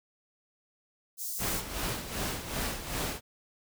white high-pass noise, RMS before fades -36 dBFS, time 1.17-1.63 s, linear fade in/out 50 ms, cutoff 5400 Hz, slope 24 dB/octave
pink noise with tremolo, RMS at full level -32 dBFS, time 1.38-3.21 s, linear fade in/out 50 ms, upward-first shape sine, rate 2.6 Hz, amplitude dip 65%
effects none

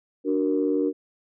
sine chord, D augmented, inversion none, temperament equal with one note detuned, 293.7 / 371.1 / 466.2 Hz, D4 / F#4 / A#4, 0 / +5 / 0 cents, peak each -23 / -26 / -25 dBFS, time 0.24-0.93 s, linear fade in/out 50 ms, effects tanh soft clip ceiling -11 dBFS

